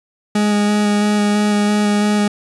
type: tone with vibrato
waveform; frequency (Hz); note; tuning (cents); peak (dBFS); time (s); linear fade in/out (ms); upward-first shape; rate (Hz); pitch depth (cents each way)
40% pulse; 207.7; G#3; 0; -12; 0.35-2.28; 5; square; 3; 9
effects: resampled to 24000 Hz